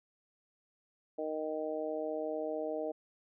harmonic tone, 155.56 Hz, D#3, in tune, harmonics 2 / 3 / 4 / 5, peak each -41 / -38 / -37 / -46 dBFS, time 1.18-2.92 s, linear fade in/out 10 ms, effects none

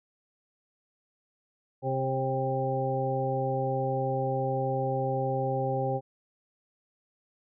harmonic tone with a mistuned harmonic, 131.9 Hz, C3, 14 cents sharp, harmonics 1 / 2 / 3 / 4 / 6, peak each -31 / -38 / -34 / -31 / -32 dBFS, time 1.82-6.01 s, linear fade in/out 50 ms, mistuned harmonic 4, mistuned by +22 cents, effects none

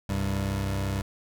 25% pulse tone pair together, 65.63 / 98 Hz, C2 / G2, +6 / 0 cents, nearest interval perfect fifth, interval 694 cents, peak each -28 / -24 dBFS, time 0.09-1.02 s, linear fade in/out 5 ms, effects none

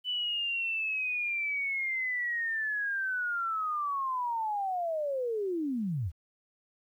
sine linear sweep, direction down, 3000 to 69.3 Hz, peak -29 dBFS, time 0.04-6.12 s, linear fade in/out 50 ms, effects 11-bit

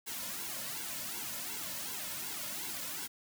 white noise with flanger, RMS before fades -40 dBFS, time 0.06-3.08 s, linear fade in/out 20 ms, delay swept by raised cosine 1.6 to 2.6 ms, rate 2.7 Hz, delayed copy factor -0.9, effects none

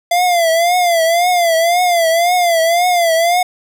square tone with vibrato, 687 Hz, F5, 29 cents flat, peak -11 dBFS, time 0.11-3.43 s, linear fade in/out 5 ms, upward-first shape triangle, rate 1.9 Hz, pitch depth 110 cents each way, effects none

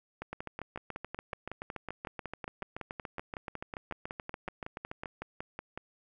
two click trains, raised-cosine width 0.5 ms, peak -23 / -23 dBFS, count 34 / 31, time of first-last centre 0.33-5.058 / 0.22-5.776 s, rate 6.98 / 5.4 Hz, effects none

